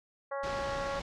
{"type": "harmonic tone", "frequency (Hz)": 277.2, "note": "C#4", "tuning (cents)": 0, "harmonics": [2, 3, 4, 5, 6, 7], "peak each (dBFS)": [-35, -41, -40, -45, -48, -49], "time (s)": [0.31, 1], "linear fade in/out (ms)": 10}
{"type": "low-pass noise", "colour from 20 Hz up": "pink", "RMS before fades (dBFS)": -41, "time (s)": [0.43, 1.02], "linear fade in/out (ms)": 5, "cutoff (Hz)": 5900, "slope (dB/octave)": 24}
{"effects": []}